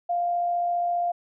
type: tone with amplitude modulation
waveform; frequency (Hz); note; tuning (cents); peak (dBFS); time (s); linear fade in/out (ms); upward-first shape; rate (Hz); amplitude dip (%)
sine; 698.5; F5; 0; -21; 0.09-1.12; 10; sine; 54.9; 25
effects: none